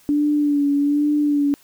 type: tone with vibrato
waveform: sine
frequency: 290.2 Hz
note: D4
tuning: 21 cents flat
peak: -15 dBFS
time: 0.09-1.54 s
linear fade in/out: 0 ms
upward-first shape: sine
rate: 1.2 Hz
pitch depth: 36 cents each way
effects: white hiss -53 dBFS RMS until 1.63 s